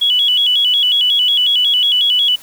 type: tone with vibrato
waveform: sine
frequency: 3151 Hz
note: G7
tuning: 8 cents sharp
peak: -10 dBFS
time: 0.01-2.36 s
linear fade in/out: 10 ms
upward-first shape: square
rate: 5.5 Hz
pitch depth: 100 cents each way
effects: white hiss -40 dBFS RMS until 2.42 s